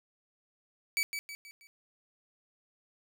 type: tone with echo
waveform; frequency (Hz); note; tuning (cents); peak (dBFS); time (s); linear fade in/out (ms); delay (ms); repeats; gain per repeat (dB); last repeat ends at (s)
sawtooth; 2290; D7; -44; -24; 0.97-1.03; 0; 160; 4; -7; 1.67
effects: none